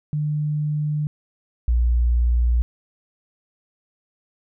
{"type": "tone pair in turn", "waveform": "sine", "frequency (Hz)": [150, 59.53], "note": ["D3", "A#1"], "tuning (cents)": [37, 37], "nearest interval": "octave + major third", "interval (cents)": 1600, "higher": "first", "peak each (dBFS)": [-20, -15], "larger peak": "second", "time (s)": [[0.13, 1.07], [1.68, 2.62]], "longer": "neither", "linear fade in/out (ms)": 0, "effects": []}